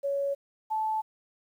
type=tone pair in turn; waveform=sine; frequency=559 / 872 Hz; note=C#5 / A5; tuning=+14 / -16 cents; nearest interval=minor sixth; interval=770 cents; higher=second; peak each=-26 dBFS; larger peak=neither; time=0.03-0.35 / 0.7-1.02 s; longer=neither; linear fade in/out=20 ms; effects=10-bit